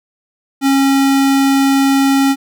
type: tone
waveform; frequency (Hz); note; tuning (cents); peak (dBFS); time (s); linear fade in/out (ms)
square; 273.1; C#4; -26; -10; 0.61-2.36; 50
effects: none